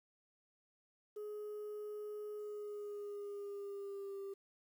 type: tone with pitch glide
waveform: sine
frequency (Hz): 420 to 394.1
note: G#4 to G4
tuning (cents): +19 to +9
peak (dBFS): -40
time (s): 1.16-4.34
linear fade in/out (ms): 10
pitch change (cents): -110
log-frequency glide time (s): 2.38-4.2
effects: tanh soft clip ceiling -41 dBFS + 11-bit